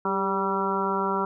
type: harmonic tone with a mistuned harmonic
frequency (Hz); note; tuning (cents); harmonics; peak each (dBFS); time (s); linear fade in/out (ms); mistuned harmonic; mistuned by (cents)
193.5; G3; -22; 1 / 2 / 3 / 4 / 5 / 6 / 7; -31 / -29 / -36 / -34 / -28 / -33 / -30; 0.05-1.25; 2; 2; +33
effects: none